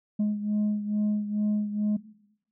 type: beating tone pair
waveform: sine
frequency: 209.1 / 211.4 Hz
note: G#3 / G#3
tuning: +12 / +31 cents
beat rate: 2.3 Hz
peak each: -23 / -28 dBFS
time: 0.19-1.97 s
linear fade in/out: 10 ms
effects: noise-tail reverb RT60 0.8 s tail -19 dB re dry + tanh soft clip ceiling -21 dBFS